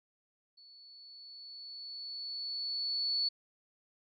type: tone with level ramp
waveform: sine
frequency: 4435 Hz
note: C#8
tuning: in tune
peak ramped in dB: -55 to -28 dBFS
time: 0.57-3.29 s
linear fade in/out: 10 ms
effects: none